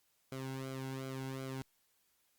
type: tone with flanger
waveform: sawtooth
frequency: 132.7 Hz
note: C3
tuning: 25 cents sharp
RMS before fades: -42 dBFS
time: 0.32-1.62 s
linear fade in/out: 0 ms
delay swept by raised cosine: 1.1 to 1.68 ms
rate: 2.7 Hz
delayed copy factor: -0.8
effects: white hiss -75 dBFS RMS until 2.38 s + Opus 48 kbps